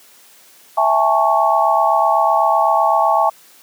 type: chord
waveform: sine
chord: A major seventh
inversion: second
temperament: equal with one note detuned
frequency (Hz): 659.3 / 812.1 / 880 / 1108.7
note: E5 / G#5 / A5 / C#6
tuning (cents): 0 / -39 / 0 / 0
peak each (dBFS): -17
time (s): 0.77-3.3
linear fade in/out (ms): 10
effects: white hiss -47 dBFS RMS until 3.62 s + high-pass 200 Hz 12 dB/octave